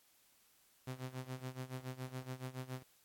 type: tone with tremolo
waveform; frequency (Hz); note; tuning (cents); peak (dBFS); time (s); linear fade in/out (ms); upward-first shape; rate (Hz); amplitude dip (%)
sawtooth; 128.9; C3; -26; -36; 0.87-2.83; 5; sine; 7.1; 85
effects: white hiss -70 dBFS RMS until 3.04 s + AAC 64 kbps